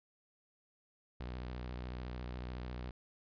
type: tone with vibrato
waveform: sawtooth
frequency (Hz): 61.74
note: B1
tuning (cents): 0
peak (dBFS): -37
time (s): 1.2-2.91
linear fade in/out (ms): 5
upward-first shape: triangle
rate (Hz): 14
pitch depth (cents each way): 94
effects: resampled to 11025 Hz